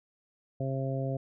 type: harmonic tone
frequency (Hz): 134.1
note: C3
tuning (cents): +43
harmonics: 1 / 2 / 3 / 4 / 5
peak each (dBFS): -31 / -38 / -40 / -37 / -39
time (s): 0.6-1.17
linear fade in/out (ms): 5
effects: none